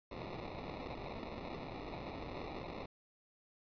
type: noise with sample-and-hold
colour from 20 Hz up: white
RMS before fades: -45 dBFS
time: 0.11-2.86 s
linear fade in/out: 5 ms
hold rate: 1575 Hz
effects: resampled to 11025 Hz